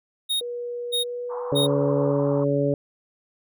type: tone bursts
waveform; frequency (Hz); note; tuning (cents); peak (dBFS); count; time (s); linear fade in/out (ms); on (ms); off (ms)
square; 3729; A#7; 0; -22; 3; 0.29-1.67; 20; 120; 510
type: tone with pitch glide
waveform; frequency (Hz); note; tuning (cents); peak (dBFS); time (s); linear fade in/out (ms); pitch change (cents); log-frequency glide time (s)
sine; 482.2 to 494; B4 to B4; -41 to 0; -28; 0.41-2.11; 2; +41; 0.87-1.66
type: band-pass noise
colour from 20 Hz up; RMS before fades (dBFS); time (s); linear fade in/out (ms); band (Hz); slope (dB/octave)
white; -37; 1.29-2.45; 20; 830 to 1100; 48
type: harmonic tone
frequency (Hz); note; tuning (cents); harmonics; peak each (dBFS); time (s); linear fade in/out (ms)
142; C#3; +42; 1 / 2 / 3 / 4; -25 / -25 / -25 / -24; 1.52-2.74; 2
effects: none